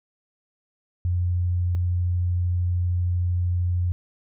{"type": "tone pair in turn", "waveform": "sine", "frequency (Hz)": [88.7, 88.7], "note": ["F2", "F2"], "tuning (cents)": [27, 27], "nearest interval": "unison", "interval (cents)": 0, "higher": "neither", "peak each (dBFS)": -20, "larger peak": "neither", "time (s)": [[1.05, 1.75], [1.75, 3.92]], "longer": "second", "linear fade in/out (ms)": 0, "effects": []}